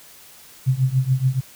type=tone with tremolo; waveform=sine; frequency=130.81 Hz; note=C3; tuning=in tune; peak=-12 dBFS; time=0.66-1.41 s; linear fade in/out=20 ms; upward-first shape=triangle; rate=7 Hz; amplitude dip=95%; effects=white hiss -46 dBFS RMS until 1.55 s